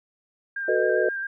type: tone with vibrato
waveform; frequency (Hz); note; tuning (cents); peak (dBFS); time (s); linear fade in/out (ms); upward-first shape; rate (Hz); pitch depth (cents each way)
sine; 1592; G6; +26; -27; 0.56-1.27; 5; square; 7.5; 18
type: chord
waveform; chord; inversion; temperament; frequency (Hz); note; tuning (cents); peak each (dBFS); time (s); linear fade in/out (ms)
sine; B dominant seventh; second; just; 370.4 / 444.5 / 493.9 / 617.4; F#4 / A4 / B4 / D#5; +2 / +18 / 0 / -14; -25; 0.68-1.09; 5
effects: none